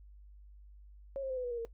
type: tone with pitch steps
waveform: sine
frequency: 548 / 532.4 / 517.2 / 502.5 / 488.2 / 474.3 / 460.8 Hz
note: C#5 / C5 / C5 / B4 / B4 / A#4 / A#4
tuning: -20 / +30 / -20 / +30 / -20 / +30 / -20 cents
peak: -34 dBFS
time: 1.16-1.65 s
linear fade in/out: 0 ms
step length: 70 ms
effects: noise-tail reverb RT60 0.1 s tail -17 dB re dry + added 50 Hz sine -52 dBFS peak until 1.73 s